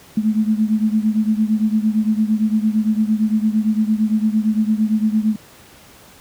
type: beating tone pair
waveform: sine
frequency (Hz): 213.8 / 222.6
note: A3 / A3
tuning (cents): -49 / +20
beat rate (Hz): 8.8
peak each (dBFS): -16 / -19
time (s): 0.17-5.36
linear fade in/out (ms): 5
effects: pink hiss -45 dBFS RMS until 6.2 s + high-pass 60 Hz 12 dB/octave